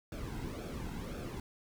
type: noise with flanger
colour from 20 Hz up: brown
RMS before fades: -41 dBFS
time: 0.12-1.4 s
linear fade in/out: 2 ms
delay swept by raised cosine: 1 to 1.73 ms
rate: 1.9 Hz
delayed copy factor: -0.65
effects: none